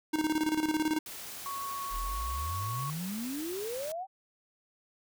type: tone with tremolo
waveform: square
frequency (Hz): 310.6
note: D#4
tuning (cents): -3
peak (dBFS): -26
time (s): 0.13-0.99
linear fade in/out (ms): 10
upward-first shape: square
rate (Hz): 18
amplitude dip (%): 65
type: noise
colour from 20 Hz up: white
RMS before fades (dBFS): -43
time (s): 1.06-3.92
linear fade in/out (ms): 2
type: tone with vibrato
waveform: sine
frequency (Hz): 1108.7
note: C#6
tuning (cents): 0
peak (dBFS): -35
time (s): 1.46-2.9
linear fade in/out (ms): 0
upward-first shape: triangle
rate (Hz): 7.5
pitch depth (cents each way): 8
type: exponential sweep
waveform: sine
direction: up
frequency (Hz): 35.8 to 790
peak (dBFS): -34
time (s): 1.9-4.07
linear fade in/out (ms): 50
effects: none